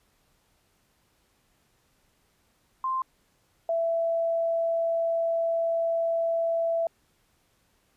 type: tone pair in turn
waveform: sine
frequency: 1046.5 / 665.3 Hz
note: C6 / E5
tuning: 0 / +16 cents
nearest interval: minor sixth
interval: 784 cents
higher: first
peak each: -25 / -23 dBFS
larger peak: second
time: 2.84-3.02 / 3.69-6.87 s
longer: second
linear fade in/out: 2 ms
effects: pink hiss -68 dBFS RMS until 7.96 s + resampled to 32000 Hz